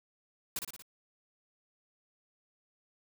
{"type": "noise with echo", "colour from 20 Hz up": "white", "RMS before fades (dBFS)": -35, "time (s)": [0.56, 0.59], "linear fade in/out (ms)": 2, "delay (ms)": 58, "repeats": 4, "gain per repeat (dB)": -4, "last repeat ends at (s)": 0.822, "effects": []}